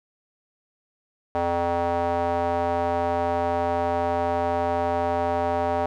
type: tone with band-pass filter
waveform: square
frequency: 86 Hz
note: F2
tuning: 26 cents flat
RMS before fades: -24 dBFS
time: 1.35-5.86 s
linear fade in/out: 0 ms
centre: 720 Hz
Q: 3
effects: none